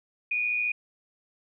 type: tone pair together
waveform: sine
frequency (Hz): 2351 / 2465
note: D7 / D#7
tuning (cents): +1 / -17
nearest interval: minor second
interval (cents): 82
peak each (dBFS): -34 / -25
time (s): 0.31-0.72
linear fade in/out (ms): 5
effects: none